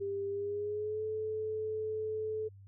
sine tone with pitch glide, 398 to 434 Hz, G4 to A4, +26 to -24 cents, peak -33 dBFS, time 0-2.49 s, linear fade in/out 20 ms, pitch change +150 cents, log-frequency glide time 0.28-1.04 s, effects added 98 Hz sine -51 dBFS peak until 2.67 s

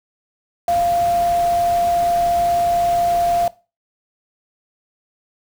sine tone in noise, 694 Hz, F5, 11 cents flat, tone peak -14 dBFS, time 0.68-3.48 s, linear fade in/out 2 ms, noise pink, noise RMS -32 dBFS, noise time 0.68-3.48 s, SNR +15 dB, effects noise-tail reverb RT60 0.3 s tail -19 dB re dry

